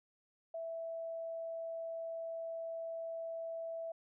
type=tone; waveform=sine; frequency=659.3 Hz; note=E5; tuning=in tune; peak=-39 dBFS; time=0.54-3.92 s; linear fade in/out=5 ms; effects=none